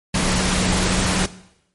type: tone in noise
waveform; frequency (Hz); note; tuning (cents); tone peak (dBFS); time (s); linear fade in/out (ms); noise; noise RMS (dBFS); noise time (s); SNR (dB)
sine; 184.5; F#3; -5; -21; 0.14-1.26; 5; pink; -20; 0.14-1.26; -4
effects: noise-tail reverb RT60 0.8 s tail -17 dB re dry + MP3 48 kbps